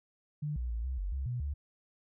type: tone with pitch steps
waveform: sine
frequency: 148.9 / 60.7 / 56.5 / 64.6 / 47.59 / 67.1 / 122.7 / 71.6 Hz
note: D3 / B1 / A1 / C2 / F#1 / C2 / B2 / D2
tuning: +24 / -29 / +47 / -21 / +49 / +44 / -11 / -43 cents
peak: -32 dBFS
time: 0.42-1.54 s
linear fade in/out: 10 ms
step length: 140 ms
effects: none